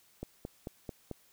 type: click train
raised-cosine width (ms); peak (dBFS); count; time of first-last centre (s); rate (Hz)
2; -25; 5; 0.23-1.113; 4.53
effects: white hiss -65 dBFS RMS until 1.32 s